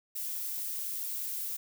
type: noise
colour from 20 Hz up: violet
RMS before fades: -36 dBFS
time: 0.15-1.57 s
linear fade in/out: 10 ms
effects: none